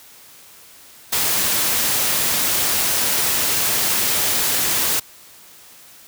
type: noise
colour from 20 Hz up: white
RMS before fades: -19 dBFS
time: 1.12-5 s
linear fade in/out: 10 ms
effects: white hiss -45 dBFS RMS until 6.07 s + high-pass 60 Hz 12 dB/octave